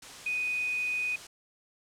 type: tone in noise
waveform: sine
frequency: 2489 Hz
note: D#7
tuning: in tune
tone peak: -28 dBFS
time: 0.26-1.16 s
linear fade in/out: 5 ms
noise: white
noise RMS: -45 dBFS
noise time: 0.02-1.27 s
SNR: +14 dB
effects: low-pass 8000 Hz 12 dB/octave